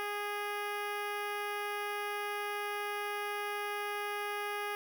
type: tone with notch filter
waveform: 10% pulse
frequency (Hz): 412.1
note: G#4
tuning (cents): -13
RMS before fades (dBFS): -37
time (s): 0-4.75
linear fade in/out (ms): 0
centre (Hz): 6900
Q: 0.85
effects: none